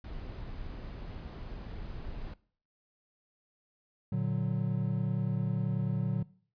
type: noise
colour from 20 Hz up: brown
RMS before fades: -41 dBFS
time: 0.04-2.34 s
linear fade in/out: 5 ms
type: chord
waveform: triangle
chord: Bb augmented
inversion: none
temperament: equal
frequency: 116.54 / 146.83 / 185 Hz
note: Bb2 / D3 / F#3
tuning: 0 / 0 / 0 cents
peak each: -31 dBFS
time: 4.12-6.23 s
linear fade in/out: 5 ms
effects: noise-tail reverb RT60 0.5 s tail -21 dB re dry + resampled to 11025 Hz